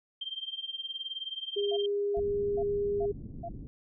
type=tone with tremolo; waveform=sine; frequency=3160 Hz; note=G7; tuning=13 cents sharp; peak=-31 dBFS; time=0.21-1.86 s; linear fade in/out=5 ms; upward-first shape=triangle; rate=19 Hz; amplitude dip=95%
type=tone; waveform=sine; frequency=406.4 Hz; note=G#4; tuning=38 cents flat; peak=-27 dBFS; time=1.56-3.12 s; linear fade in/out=10 ms
type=tone bursts; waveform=sine; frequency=685 Hz; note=F5; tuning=34 cents flat; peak=-35 dBFS; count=5; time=1.71-3.49 s; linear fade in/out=10 ms; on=60 ms; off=370 ms
type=low-pass noise; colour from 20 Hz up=pink; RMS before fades=-42 dBFS; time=2.17-3.67 s; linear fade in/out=0 ms; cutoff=300 Hz; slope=24 dB/octave
effects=none